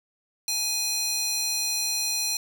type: tone with high-pass filter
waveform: square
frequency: 830.6 Hz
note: G#5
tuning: in tune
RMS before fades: -27 dBFS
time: 0.48-2.37 s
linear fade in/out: 2 ms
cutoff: 4700 Hz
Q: 1.6
effects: none